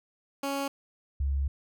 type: tone pair in turn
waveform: 15% pulse / sine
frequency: 277.4 / 69.09 Hz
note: C#4 / C#2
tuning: +1 / -5 cents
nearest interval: 2 octaves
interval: 2406 cents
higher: first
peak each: -23 / -25 dBFS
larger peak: first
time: 0.43-0.68 / 1.2-1.48 s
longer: second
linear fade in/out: 5 ms
effects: none